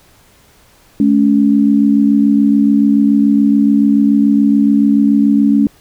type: tone pair together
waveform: sine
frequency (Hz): 214.5 / 281.5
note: A3 / C#4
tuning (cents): -44 / +27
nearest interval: perfect fourth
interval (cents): 471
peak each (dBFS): -10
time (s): 1-5.67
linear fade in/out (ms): 2
effects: pink hiss -48 dBFS RMS until 5.8 s